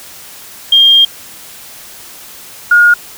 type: tone pair in turn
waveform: sine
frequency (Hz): 3211 / 1430.3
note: G7 / F6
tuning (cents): +41 / +41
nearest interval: octave + major second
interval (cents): 1400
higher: first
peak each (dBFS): -3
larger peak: neither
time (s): 0.72-1.05 / 2.71-2.94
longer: first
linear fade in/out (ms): 5
effects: white hiss -33 dBFS RMS until 3.17 s